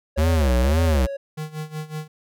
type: tone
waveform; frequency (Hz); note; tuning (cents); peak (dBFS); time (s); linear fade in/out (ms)
triangle; 554.4; C#5; 0; -25; 0.16-1.17; 10
type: tone with vibrato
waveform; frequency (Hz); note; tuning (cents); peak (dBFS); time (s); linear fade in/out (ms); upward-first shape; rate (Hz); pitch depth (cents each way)
square; 71.8; D2; -39; -17; 0.17-1.07; 20; sine; 1.9; 280
type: tone with tremolo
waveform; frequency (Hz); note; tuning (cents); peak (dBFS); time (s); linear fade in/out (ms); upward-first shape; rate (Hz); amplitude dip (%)
square; 154.5; D#3; -12; -27; 1.37-2.08; 10; sine; 5.4; 85
effects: none